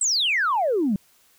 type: exponential sweep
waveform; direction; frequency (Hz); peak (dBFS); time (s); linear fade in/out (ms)
sine; down; 8270 to 185; -18; 0.01-0.96; 2
effects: tanh soft clip ceiling -14 dBFS + white hiss -59 dBFS RMS until 1.38 s